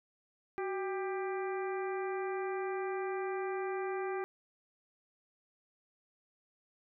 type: harmonic tone with a mistuned harmonic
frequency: 395.4 Hz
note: G4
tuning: 15 cents sharp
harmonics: 1 / 2 / 3 / 4 / 5 / 6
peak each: -35 / -41 / -45 / -47 / -49 / -51 dBFS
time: 0.58-4.24 s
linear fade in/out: 0 ms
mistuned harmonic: 1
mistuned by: -87 cents
effects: none